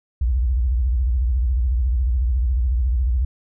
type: tone with vibrato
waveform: sine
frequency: 61.74 Hz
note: B1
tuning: in tune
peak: -16 dBFS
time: 0.21-3.25 s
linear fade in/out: 5 ms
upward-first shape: sine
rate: 14 Hz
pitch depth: 220 cents each way
effects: none